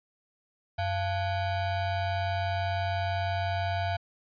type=ring-modulated tone; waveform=square; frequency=392 Hz; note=G4; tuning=in tune; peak=-25 dBFS; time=0.78-3.97 s; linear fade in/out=10 ms; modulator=299 Hz; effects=resampled to 11025 Hz